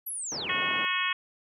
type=linear sweep; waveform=sine; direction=down; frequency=12000 to 1634 Hz; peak=-32 dBFS; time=0.06-0.51 s; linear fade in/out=10 ms
type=band-pass noise; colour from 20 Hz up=pink; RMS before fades=-40 dBFS; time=0.32-0.85 s; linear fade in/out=0 ms; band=190 to 1200 Hz; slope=12 dB/octave
type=harmonic tone; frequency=365.3 Hz; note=F#4; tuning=22 cents flat; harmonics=3 / 4 / 5 / 6 / 7 / 8 / 9; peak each=-32 / -37 / -32 / -34 / -31 / -37 / -34 dBFS; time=0.49-1.13 s; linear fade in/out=5 ms
effects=none